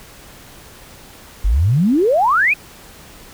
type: exponential sweep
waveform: sine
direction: up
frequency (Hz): 43.57 to 2600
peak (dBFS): -11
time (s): 1.44-2.54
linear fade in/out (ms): 10
effects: pink hiss -41 dBFS RMS until 3.33 s